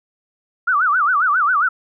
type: tone with vibrato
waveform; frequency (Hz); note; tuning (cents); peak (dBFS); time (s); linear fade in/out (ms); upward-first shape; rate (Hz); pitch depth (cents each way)
sine; 1318.5; E6; 0; -13; 0.67-1.69; 10; sine; 7.4; 250
effects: none